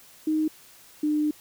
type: tone pair in turn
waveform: sine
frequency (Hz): 311.1 / 301.2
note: D#4 / D4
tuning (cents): 0 / +44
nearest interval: minor second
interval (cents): 56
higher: first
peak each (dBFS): -21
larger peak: neither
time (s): 0.27-0.48 / 1.03-1.31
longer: second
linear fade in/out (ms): 5
effects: white hiss -52 dBFS RMS until 1.4 s